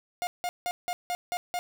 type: tone bursts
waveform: 45% pulse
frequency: 712 Hz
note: F5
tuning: 33 cents sharp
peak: -28 dBFS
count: 7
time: 0.22-1.59 s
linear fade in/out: 0 ms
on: 50 ms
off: 170 ms
effects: none